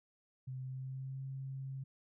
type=tone with pitch glide; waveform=sine; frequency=129.8 to 134.22 Hz; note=C3 to C3; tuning=-13 to +45 cents; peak=-40 dBFS; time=0.47-1.84 s; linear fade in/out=10 ms; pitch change=+58 cents; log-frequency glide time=0.61-1.23 s; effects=none